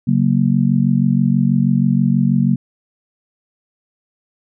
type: chord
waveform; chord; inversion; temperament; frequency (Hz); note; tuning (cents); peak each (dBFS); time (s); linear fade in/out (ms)
sine; F# major; second; just; 138.75 / 185 / 231.2; C#3 / F#3 / A#3; +2 / 0 / -14; -16; 0.07-2.56; 10
effects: none